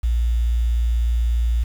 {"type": "tone", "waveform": "sine", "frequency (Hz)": 58.27, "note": "A#1", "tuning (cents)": 0, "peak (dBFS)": -16, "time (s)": [0.03, 1.64], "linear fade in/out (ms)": 10, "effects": ["7-bit"]}